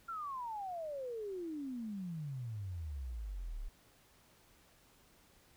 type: exponential sweep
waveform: sine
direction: down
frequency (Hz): 1394 to 33.12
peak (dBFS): -39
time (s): 0.08-3.69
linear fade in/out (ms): 10
effects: pink hiss -66 dBFS RMS until 5.56 s